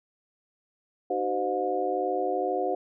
harmonic tone with a mistuned harmonic, 102.2 Hz, G#2, 27 cents flat, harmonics 3 / 4 / 5 / 6 / 7, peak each -35 / -30 / -31 / -36 / -29 dBFS, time 1.1-2.75 s, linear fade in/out 5 ms, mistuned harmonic 4, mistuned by -130 cents, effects none

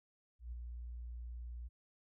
sine tone with ADSR envelope, 59.5 Hz, A#1, 36 cents sharp, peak -40 dBFS, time 0.39-1.69 s, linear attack 130 ms, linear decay 17 ms, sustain -3 dB, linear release 24 ms, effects none

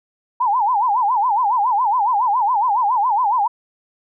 sine tone with vibrato, 907 Hz, A#5, 48 cents flat, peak -14 dBFS, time 0.4-3.48 s, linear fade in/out 10 ms, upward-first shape sine, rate 7.2 Hz, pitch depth 220 cents each way, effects none

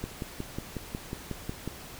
click train, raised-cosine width 3 ms, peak -20 dBFS, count 10, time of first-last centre 0.04-1.676 s, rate 5.5 Hz, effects pink hiss -45 dBFS RMS until 1.99 s

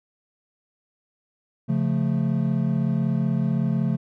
triangle chord, Db augmented, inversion none, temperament equal, 138.59 / 174.61 / 220 Hz, Db3 / F3 / A3, 0 / 0 / 0 cents, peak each -22 / -23 / -23 dBFS, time 1.68-3.97 s, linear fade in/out 20 ms, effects none

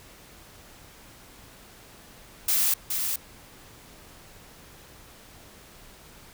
blue noise with echo, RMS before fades -23 dBFS, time 2.48-2.74 s, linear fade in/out 5 ms, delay 420 ms, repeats 1, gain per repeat -5 dB, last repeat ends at 3.16 s, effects pink hiss -50 dBFS RMS until 6.33 s

